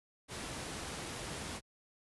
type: low-pass noise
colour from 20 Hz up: pink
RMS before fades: -42 dBFS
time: 0.28-1.61 s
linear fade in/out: 50 ms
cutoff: 11000 Hz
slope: 96 dB/octave
effects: high-pass 60 Hz 12 dB/octave